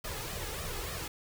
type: noise with flanger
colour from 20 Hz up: pink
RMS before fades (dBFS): -38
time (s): 0.04-1.08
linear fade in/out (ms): 5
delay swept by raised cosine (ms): 1.6 to 2.42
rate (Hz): 3.4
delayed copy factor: +0.65
effects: none